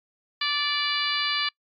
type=harmonic tone; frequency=583 Hz; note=D5; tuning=13 cents flat; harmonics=2 / 3 / 4 / 5 / 6 / 7 / 8; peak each=-31 / -31 / -31 / -31 / -31 / -31 / -31 dBFS; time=0.41-1.49 s; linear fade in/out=5 ms; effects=noise-tail reverb RT60 0.1 s tail -25 dB re dry + MP3 64 kbps